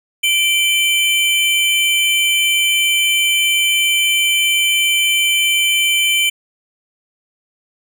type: tone pair together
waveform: square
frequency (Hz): 2349 / 3054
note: D7 / G7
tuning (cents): 0 / -46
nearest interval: perfect fourth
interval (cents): 454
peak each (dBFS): -16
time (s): 0.23-6.3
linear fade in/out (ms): 10
effects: none